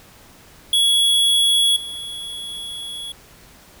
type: tone with level steps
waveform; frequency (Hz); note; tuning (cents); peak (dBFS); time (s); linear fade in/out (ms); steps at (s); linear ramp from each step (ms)
square; 3359; G#7; +19; -14 / -29; 0.73-3.12; 2; 1.76; 5
effects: pink hiss -47 dBFS RMS until 3.8 s